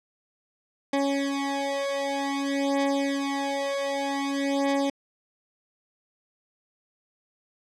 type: beating tone pair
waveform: 20% pulse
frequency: 277.6 / 278.13 Hz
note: C#4 / C#4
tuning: +3 / +6 cents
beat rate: 0.53 Hz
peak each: -23 dBFS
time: 0.93-4.9 s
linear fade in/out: 5 ms
effects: low-pass 7000 Hz 12 dB/octave